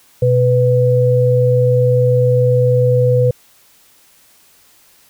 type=tone pair together; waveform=sine; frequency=124.3 / 497.2 Hz; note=B2 / B4; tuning=+12 / +12 cents; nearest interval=2 octaves; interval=2400 cents; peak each=-12 dBFS; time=0.22-3.31 s; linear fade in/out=5 ms; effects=white hiss -50 dBFS RMS until 5.09 s